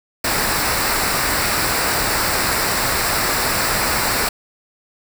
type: noise with comb filter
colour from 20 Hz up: pink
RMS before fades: -19 dBFS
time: 0.24-4.29 s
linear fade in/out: 5 ms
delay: 0.31 ms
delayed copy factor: -0.6
effects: none